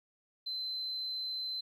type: tone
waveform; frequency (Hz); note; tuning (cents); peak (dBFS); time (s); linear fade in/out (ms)
sine; 4067; C8; -50; -34; 0.46-1.61; 10
effects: tanh soft clip ceiling -30 dBFS + 12-bit